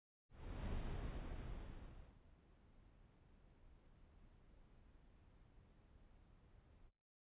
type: noise with ADSR envelope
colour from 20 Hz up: brown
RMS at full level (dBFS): -44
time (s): 0.29-6.91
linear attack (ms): 380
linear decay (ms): 1500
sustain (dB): -23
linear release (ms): 46
effects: noise-tail reverb RT60 0.5 s tail -21 dB re dry + resampled to 8000 Hz